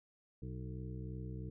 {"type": "harmonic tone with a mistuned harmonic", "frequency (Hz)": 62.9, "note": "B1", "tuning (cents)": 32, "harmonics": [1, 2, 3, 5, 6, 7], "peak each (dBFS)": [-46, -44, -49, -52, -59, -55], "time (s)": [0.42, 1.5], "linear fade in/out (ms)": 5, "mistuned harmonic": 7, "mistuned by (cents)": 21, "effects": []}